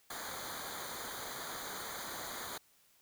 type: noise with comb filter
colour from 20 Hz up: pink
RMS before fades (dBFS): -43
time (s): 0.1-2.58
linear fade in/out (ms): 5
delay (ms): 0.37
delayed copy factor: -0.9
effects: white hiss -68 dBFS RMS until 3.01 s